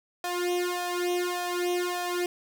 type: tone with flanger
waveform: sawtooth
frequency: 354.9 Hz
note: F4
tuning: 28 cents sharp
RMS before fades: -29 dBFS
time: 0.24-2.26 s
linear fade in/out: 2 ms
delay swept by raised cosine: 1.6 to 2.5 ms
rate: 1.7 Hz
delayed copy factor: +1
effects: none